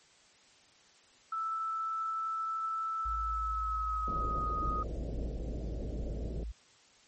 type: tone with pitch glide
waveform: sine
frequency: 1318.5 to 1249.5 Hz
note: E6 to D#6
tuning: 0 to +7 cents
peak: -32 dBFS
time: 1.32-4.83 s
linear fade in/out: 5 ms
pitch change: -93 cents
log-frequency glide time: 3.17-4.43 s
type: tone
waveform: sine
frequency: 55 Hz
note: A1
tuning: in tune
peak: -36 dBFS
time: 3.05-6.52 s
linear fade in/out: 10 ms
type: low-pass noise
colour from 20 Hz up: pink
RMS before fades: -40 dBFS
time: 4.07-6.44 s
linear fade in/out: 10 ms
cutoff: 630 Hz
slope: 48 dB/octave
effects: white hiss -62 dBFS RMS until 7.07 s + MP3 32 kbps